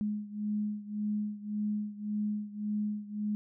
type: beating tone pair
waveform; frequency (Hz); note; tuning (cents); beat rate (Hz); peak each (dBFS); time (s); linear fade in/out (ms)
sine; 209 / 210.8; G#3 / G#3; +11 / +26; 1.8; -33 / -36; 0.01-3.35; 0
effects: none